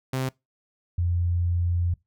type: tone pair in turn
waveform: sawtooth / sine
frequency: 130.81 / 87.03 Hz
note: C3 / F2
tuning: 0 / -6 cents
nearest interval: perfect fifth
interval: 706 cents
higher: first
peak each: -21 dBFS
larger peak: neither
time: 0.13-0.29 / 0.98-1.94 s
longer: second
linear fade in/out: 5 ms
effects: noise-tail reverb RT60 0.2 s tail -23 dB re dry